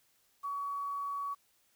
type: tone with quantisation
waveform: sine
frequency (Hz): 1130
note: C#6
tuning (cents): +33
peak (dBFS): -34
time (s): 0.43-1.35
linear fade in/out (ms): 20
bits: 10
effects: white hiss -71 dBFS RMS until 1.75 s